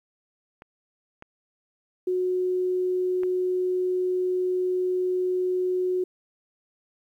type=clicks; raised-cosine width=0.5 ms; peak=-29 / -27 / -25 dBFS; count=3; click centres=0.621 / 1.224 / 3.234 s
type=tone; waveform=sine; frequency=366.1 Hz; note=F#4; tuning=18 cents flat; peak=-22 dBFS; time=2.07-6.04 s; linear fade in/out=5 ms
effects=10-bit